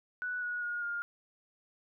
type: tone with pitch steps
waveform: sine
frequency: 1480 / 1457.1 / 1434.5 / 1412.3 Hz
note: F#6 / F#6 / F6 / F6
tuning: 0 / -27 / +46 / +19 cents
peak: -33 dBFS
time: 0.22-1.02 s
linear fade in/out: 0 ms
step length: 200 ms
effects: none